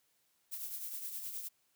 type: noise with tremolo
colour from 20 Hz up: violet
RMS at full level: -40 dBFS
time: 0.51-1.49 s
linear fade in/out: 20 ms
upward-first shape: triangle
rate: 9.6 Hz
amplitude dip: 55%
effects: white hiss -75 dBFS RMS until 1.75 s + high-pass 60 Hz 12 dB/octave